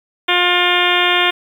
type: harmonic tone with a mistuned harmonic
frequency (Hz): 355.3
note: F4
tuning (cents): +30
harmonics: 1 / 2 / 3 / 4 / 5 / 6 / 7 / 8 / 9 / 10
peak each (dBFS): -21 / -21 / -21 / -21 / -21 / -21 / -21 / -21 / -21 / -21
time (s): 0.28-1.31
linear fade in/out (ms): 10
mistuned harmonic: 7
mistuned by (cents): -36
effects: 7-bit